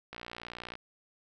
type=click train; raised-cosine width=0.3 ms; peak=-25 dBFS; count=38; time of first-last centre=0.13-0.754 s; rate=59.3 Hz; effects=none